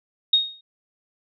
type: tone with exponential decay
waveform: sine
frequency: 3729 Hz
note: A#7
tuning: in tune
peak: -11 dBFS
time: 0.33-0.61 s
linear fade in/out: 5 ms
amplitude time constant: 59 ms
effects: none